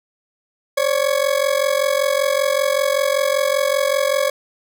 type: ring-modulated tone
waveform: 40% pulse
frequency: 557 Hz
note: C#5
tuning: 8 cents sharp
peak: -12 dBFS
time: 0.77-4.3 s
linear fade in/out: 5 ms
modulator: 22.6 Hz
effects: none